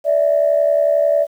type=tone pair together; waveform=sine; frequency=580.9 / 652 Hz; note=D5 / E5; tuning=-19 / -19 cents; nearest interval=major second; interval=200 cents; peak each=-13 / -16 dBFS; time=0.04-1.27 s; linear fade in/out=50 ms; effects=tanh soft clip ceiling -4 dBFS + 8-bit